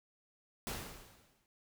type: noise with exponential decay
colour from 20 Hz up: pink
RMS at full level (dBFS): -38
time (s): 0.67-1.46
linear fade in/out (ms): 0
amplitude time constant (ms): 170
effects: none